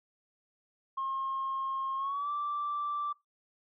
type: tone with pitch glide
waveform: sine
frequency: 1073 to 1170.1 Hz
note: C6 to D6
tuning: +43 to -7 cents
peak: -30 dBFS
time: 0.97-3.13 s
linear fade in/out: 10 ms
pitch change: +150 cents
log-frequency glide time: 1.97-2.3 s
effects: noise-tail reverb RT60 0.2 s tail -22 dB re dry + tanh soft clip ceiling -27 dBFS